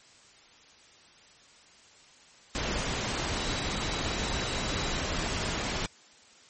sine tone in noise, 3900 Hz, B7, 23 cents flat, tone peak -41 dBFS, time 3.37-4.97 s, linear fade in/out 0 ms, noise pink, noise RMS -31 dBFS, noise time 2.55-5.86 s, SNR -13 dB, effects white hiss -56 dBFS RMS until 6.49 s + MP3 32 kbps

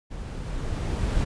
brown noise with level ramp, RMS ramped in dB -36 to -23 dBFS, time 0.1-1.25 s, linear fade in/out 20 ms, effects resampled to 22050 Hz

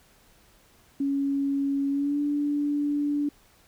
sine tone with pitch glide, 278.1 to 290.7 Hz, C#4 to D4, +6 to -18 cents, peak -23 dBFS, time 1-3.29 s, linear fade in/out 5 ms, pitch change +76 cents, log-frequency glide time 1.9-2.2 s, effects pink hiss -59 dBFS RMS until 3.67 s

